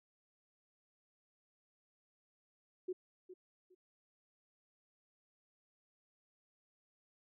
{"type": "tone with echo", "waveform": "sine", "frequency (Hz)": 367.1, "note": "F#4", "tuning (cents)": -14, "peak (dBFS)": -36, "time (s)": [2.88, 2.93], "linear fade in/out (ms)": 10, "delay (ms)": 410, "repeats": 2, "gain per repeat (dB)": -13, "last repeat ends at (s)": 3.75, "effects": []}